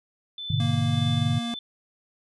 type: tone with tremolo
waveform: sine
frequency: 3518 Hz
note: A7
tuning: 1 cent flat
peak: -31 dBFS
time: 0.38-1.59 s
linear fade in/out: 2 ms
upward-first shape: triangle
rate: 1.7 Hz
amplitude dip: 50%
type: chord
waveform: sine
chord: G# diminished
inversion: none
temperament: just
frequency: 103.83 / 124.59 / 149.51 Hz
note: G#2 / B2 / D3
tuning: 0 / +16 / +31 cents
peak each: -26 dBFS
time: 0.5-1.39 s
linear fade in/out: 5 ms
type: tone with pitch glide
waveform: square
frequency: 233.1 to 234.7 Hz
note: A#3 to A#3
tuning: 0 to +12 cents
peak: -29 dBFS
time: 0.6-1.54 s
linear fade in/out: 0 ms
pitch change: +12 cents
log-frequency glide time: 0.74-1.06 s
effects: resampled to 24000 Hz